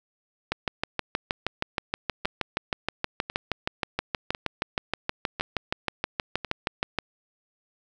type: two click trains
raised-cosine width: 0.3 ms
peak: -9 / -16 dBFS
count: 42 / 5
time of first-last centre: 0.52-6.987 / 2.25-6.447 s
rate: 6.34 / 0.953 Hz
effects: none